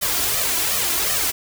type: noise with flanger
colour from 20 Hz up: white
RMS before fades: -21 dBFS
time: 0.01-1.32 s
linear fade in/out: 20 ms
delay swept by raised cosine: 1.6 to 3 ms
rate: 2.7 Hz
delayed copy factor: +0.7
effects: none